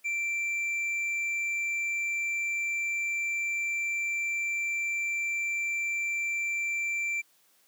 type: tone with hard clipping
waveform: triangle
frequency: 2349 Hz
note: D7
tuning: in tune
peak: -29 dBFS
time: 0.04-7.22 s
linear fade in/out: 20 ms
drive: 7 dB
effects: white hiss -65 dBFS RMS until 7.67 s + high-pass 200 Hz 12 dB/octave